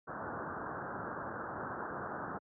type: low-pass noise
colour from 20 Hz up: white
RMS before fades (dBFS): -41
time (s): 0.07-2.39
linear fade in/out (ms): 20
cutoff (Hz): 1600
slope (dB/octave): 96
effects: high-pass 100 Hz 12 dB/octave